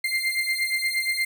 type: beating tone pair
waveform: 35% pulse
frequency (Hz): 2093 / 2101.5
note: C7 / C7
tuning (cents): 0 / +7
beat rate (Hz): 8.5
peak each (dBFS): -24 / -25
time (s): 0.04-1.25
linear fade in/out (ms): 5
effects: none